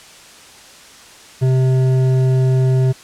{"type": "tone with hard clipping", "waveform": "sine", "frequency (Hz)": 130, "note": "C3", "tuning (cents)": -11, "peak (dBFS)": -13, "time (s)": [1.41, 2.93], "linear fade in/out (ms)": 20, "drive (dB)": 9, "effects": ["white hiss -41 dBFS RMS until 3.03 s", "low-pass 8000 Hz 12 dB/octave"]}